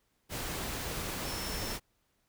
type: tone in noise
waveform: sine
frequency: 5400 Hz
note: E8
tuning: 41 cents sharp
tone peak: -43 dBFS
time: 1.23-1.78 s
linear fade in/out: 50 ms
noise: pink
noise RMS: -37 dBFS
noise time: 0.29-1.8 s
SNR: -9 dB
effects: pink hiss -75 dBFS RMS until 2.28 s